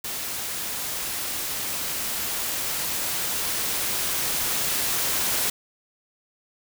white noise with level ramp, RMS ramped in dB -31 to -24 dBFS, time 0.04-5.5 s, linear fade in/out 5 ms, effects none

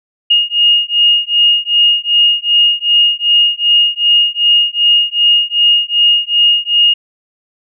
sine beating tone pair, 2852 / 2854.6 Hz, F7 / F7, +36 / +37 cents, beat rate 2.6 Hz, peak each -11 dBFS, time 0.3-6.94 s, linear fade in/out 10 ms, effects none

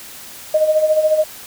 sine tone with tremolo, 620 Hz, D#5, 6 cents flat, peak -9 dBFS, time 0.54-1.24 s, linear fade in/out 5 ms, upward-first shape sine, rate 14 Hz, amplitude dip 65%, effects white hiss -36 dBFS RMS until 1.46 s

